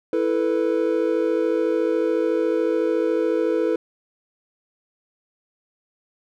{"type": "chord", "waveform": "triangle", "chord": "E suspended fourth", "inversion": "none", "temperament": "equal", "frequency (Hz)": [329.6, 440, 493.9], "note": ["E4", "A4", "B4"], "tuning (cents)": [0, 0, 0], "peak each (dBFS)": -21, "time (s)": [0.13, 3.76], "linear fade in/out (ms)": 2, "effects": []}